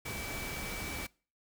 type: tone in noise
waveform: sine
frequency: 2302 Hz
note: D7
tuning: 35 cents flat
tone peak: -43 dBFS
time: 0.05-1.07 s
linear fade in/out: 10 ms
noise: pink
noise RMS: -40 dBFS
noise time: 0.05-1.07 s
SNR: -6 dB
effects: noise-tail reverb RT60 0.4 s tail -24 dB re dry